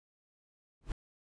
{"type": "noise with exponential growth", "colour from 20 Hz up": "brown", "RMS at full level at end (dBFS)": -31, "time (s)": [0.81, 0.92], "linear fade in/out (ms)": 2, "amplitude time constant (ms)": 22, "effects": ["resampled to 22050 Hz"]}